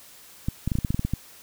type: clicks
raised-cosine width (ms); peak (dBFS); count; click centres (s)
5; -12; 11; 0.485 / 0.676 / 0.718 / 0.754 / 0.787 / 0.848 / 0.905 / 0.945 / 0.994 / 1.05 / 1.136
effects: white hiss -49 dBFS RMS until 1.42 s